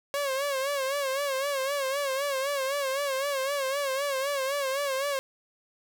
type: tone with vibrato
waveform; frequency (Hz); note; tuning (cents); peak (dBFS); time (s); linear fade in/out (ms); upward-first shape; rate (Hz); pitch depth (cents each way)
sawtooth; 550; C#5; -14; -23; 0.14-5.19; 0; sine; 3.9; 84
effects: none